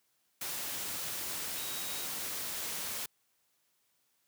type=tone in noise; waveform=sine; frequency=3807 Hz; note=A#7; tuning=36 cents sharp; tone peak=-46 dBFS; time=1.57-2.05 s; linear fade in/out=5 ms; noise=white; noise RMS=-38 dBFS; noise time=0.41-3.06 s; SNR=-11 dB; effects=white hiss -75 dBFS RMS until 4.27 s + high-pass 80 Hz 12 dB/octave